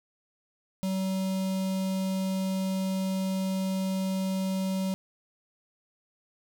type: tone with notch filter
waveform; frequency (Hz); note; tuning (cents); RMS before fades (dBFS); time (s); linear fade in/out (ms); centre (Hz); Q
square; 190; F#3; +46; -29; 0.83-4.94; 0; 1600; 0.9
effects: none